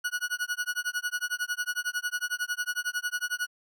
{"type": "tone with tremolo", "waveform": "40% pulse", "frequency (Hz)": 1462, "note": "F#6", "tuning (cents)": -21, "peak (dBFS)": -25, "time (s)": [0.04, 3.47], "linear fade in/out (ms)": 10, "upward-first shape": "sine", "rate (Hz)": 11, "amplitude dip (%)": 100, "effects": []}